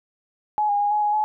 sine tone with pitch steps, 845 / 816 / 821 / 841 / 833 / 852 Hz, G#5 / G#5 / G#5 / G#5 / G#5 / G#5, +30 / -31 / -20 / +22 / +5 / +44 cents, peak -18 dBFS, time 0.58-1.24 s, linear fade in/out 0 ms, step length 110 ms, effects none

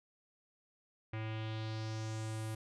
square tone with low-pass filter sweep, 110 Hz, A2, in tune, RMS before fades -40 dBFS, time 1.13-2.55 s, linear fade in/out 5 ms, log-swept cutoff 2300 to 11000 Hz, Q 2.5, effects none

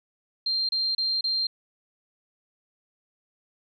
sine tone bursts, 4176 Hz, C8, 4 cents flat, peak -23 dBFS, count 4, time 0.46-1.47 s, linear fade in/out 5 ms, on 230 ms, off 30 ms, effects none

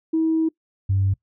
sine tone pair in turn, 321.6 / 97.12 Hz, E4 / G2, -43 / -16 cents, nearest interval octave + major sixth, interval 2073 cents, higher first, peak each -16 dBFS, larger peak neither, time 0.13-0.49 / 0.89-1.14 s, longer first, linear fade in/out 10 ms, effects noise-tail reverb RT60 0.1 s tail -22 dB re dry + tanh soft clip ceiling -12 dBFS

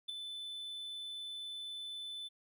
triangle tone with ADSR envelope, 3512 Hz, A7, 4 cents flat, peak -32 dBFS, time 0.08-2.29 s, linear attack 16 ms, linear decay 3 ms, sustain -8 dB, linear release 23 ms, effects none

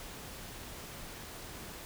silence, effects pink hiss -46 dBFS RMS until 1.85 s

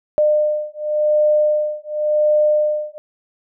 sine beating tone pair, 603 / 603.91 Hz, D5 / D5, +46 / +48 cents, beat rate 0.91 Hz, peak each -17 dBFS, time 0.18-2.98 s, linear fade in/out 0 ms, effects none

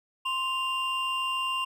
triangle tone pair together, 1046.6 / 2794 Hz, C6 / F7, 0 / 0 cents, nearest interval octave + perfect fourth, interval 1700 cents, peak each -28 dBFS, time 0.25-1.65 s, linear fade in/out 10 ms, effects none

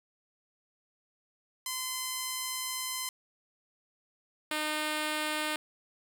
5% pulse tone pair in turn, 1028 / 305.6 Hz, C6 / D#4, -31 / -31 cents, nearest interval octave + major sixth, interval 2100 cents, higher first, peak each -21 / -19 dBFS, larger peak second, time 1.66-3.09 / 4.51-5.56 s, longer first, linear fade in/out 2 ms, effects none

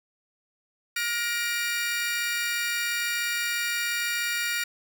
sawtooth tone cluster, 1424 / 1879 / 2358 Hz, F6 / A#6 / D7, +33 / +13 / +6 cents, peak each -27 dBFS, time 0.96-4.64 s, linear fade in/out 5 ms, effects none

